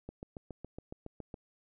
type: click train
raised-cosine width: 2 ms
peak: -29 dBFS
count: 10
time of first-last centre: 0.09-1.342 s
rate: 7.19 Hz
effects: none